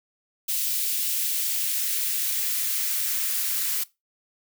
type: noise with high-pass filter sweep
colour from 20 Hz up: blue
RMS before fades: -26 dBFS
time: 0.48-3.84 s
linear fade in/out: 10 ms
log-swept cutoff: 2900 to 1300 Hz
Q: 1.1
effects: noise-tail reverb RT60 0.2 s tail -19 dB re dry